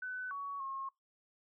sine tone with pitch steps, 1504 / 1125 / 1080 Hz, F#6 / C#6 / C#6, +28 / +25 / -45 cents, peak -38 dBFS, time 0.02-0.89 s, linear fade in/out 5 ms, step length 290 ms, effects noise-tail reverb RT60 0.2 s tail -24 dB re dry

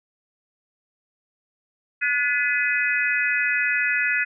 sine tone cluster, 1457 / 1723 / 2009 / 2517 Hz, F#6 / A6 / B6 / D#7, -27 / -37 / +29 / +19 cents, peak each -25 dBFS, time 2.01-4.25 s, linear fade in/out 20 ms, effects none

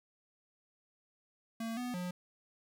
square tone with pitch steps, 227 / 247 / 179.3 Hz, A#3 / B3 / F3, -46 / 0 / +46 cents, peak -37 dBFS, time 1.6-2.11 s, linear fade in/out 5 ms, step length 170 ms, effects none

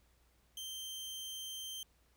sawtooth tone, 3136 Hz, G7, in tune, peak -39 dBFS, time 0.57-1.83 s, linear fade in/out 2 ms, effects added 60 Hz sine -70 dBFS peak until 2.16 s + pink hiss -73 dBFS RMS until 2.16 s

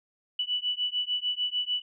sine beating tone pair, 2960 / 2966.7 Hz, F#7 / F#7, 0 / +4 cents, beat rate 6.7 Hz, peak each -30 dBFS, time 0.39-1.82 s, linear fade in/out 5 ms, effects none

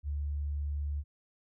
sine tone, 72.6 Hz, D2, 19 cents flat, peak -31 dBFS, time 0.03-1.04 s, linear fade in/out 50 ms, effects none

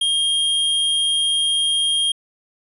square tone, 3228 Hz, G#7, 50 cents flat, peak -17 dBFS, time 0.01-2.12 s, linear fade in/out 5 ms, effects resampled to 32000 Hz

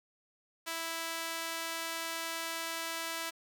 sawtooth tone with high-pass filter, 329.6 Hz, E4, in tune, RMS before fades -38 dBFS, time 0.66-3.31 s, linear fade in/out 20 ms, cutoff 1100 Hz, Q 0.57, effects none

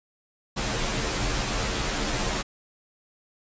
pink noise with comb filter, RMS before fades -27 dBFS, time 0.56-2.43 s, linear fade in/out 20 ms, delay 12 ms, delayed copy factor -0.9, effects resampled to 16000 Hz

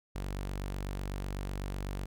sawtooth tone, 48.01 Hz, G1, 35 cents flat, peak -31 dBFS, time 0.15-2.06 s, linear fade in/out 10 ms, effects none

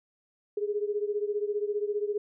sine beating tone pair, 410 / 425 Hz, G#4 / G#4, -22 / +40 cents, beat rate 15 Hz, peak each -29 / -32 dBFS, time 0.57-2.18 s, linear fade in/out 5 ms, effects none

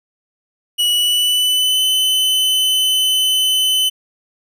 45% pulse tone with pitch glide, 2930 to 3030 Hz, F#7 to F#7, -18 to +40 cents, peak -13 dBFS, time 0.78-3.9 s, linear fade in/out 20 ms, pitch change +58 cents, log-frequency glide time 0.88-1.82 s, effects none

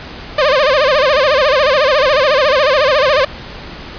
sawtooth tone with vibrato, 562 Hz, C#5, 24 cents sharp, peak -5 dBFS, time 0.38-3.25 s, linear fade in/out 5 ms, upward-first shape sine, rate 14 Hz, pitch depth 170 cents each way, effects pink hiss -30 dBFS RMS until 3.98 s + resampled to 11025 Hz

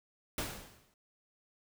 pink noise with exponential decay, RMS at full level -34 dBFS, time 0.38-0.94 s, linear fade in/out 1 ms, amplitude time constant 120 ms, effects none

